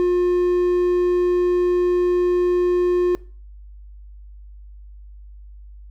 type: tone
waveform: triangle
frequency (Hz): 356.3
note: F4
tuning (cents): +35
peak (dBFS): -13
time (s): 0-3.15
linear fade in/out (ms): 0
effects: noise-tail reverb RT60 0.4 s tail -22 dB re dry + added 50 Hz sine -38 dBFS peak until 5.9 s